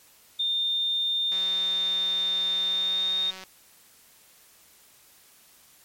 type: tone with pitch glide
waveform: sine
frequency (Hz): 3620 to 3677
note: A7 to A#7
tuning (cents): +48 to -24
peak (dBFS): -23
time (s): 0.39-3.31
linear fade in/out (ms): 10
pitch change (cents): +28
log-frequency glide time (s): 2.67-3.16
type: click train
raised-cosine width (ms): 0.2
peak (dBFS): -24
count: 399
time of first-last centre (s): 1.32-3.437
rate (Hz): 188
effects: white hiss -56 dBFS RMS until 5.84 s + MP3 64 kbps